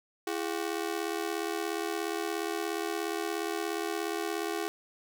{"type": "ring-modulated tone", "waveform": "sawtooth", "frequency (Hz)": 374.3, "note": "F#4", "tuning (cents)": 20, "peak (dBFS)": -24, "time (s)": [0.27, 4.68], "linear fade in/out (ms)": 0, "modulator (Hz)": 38.5, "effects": []}